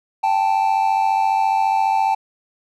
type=tone pair together; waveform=triangle; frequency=784 / 878.6 Hz; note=G5 / A5; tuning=0 / -3 cents; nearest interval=major second; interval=197 cents; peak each=-16 / -16 dBFS; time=0.23-2.15 s; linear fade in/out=10 ms; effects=none